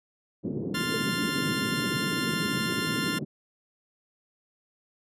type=band-pass noise; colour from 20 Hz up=pink; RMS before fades=-31 dBFS; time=0.43-3.25 s; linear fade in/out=20 ms; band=150 to 370 Hz; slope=24 dB/octave
type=chord; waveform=20% pulse; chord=F major; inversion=second; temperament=equal; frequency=1046.5 / 1396.9 / 1760 Hz; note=C6 / F6 / A6; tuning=0 / 0 / 0 cents; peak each=-31 / -27 / -29 dBFS; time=0.74-3.19 s; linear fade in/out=10 ms
type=tone with exponential decay; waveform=sine; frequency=446.7 Hz; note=A4; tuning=26 cents sharp; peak=-23 dBFS; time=0.94-1.02 s; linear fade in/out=5 ms; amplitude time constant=16 ms
effects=resampled to 32000 Hz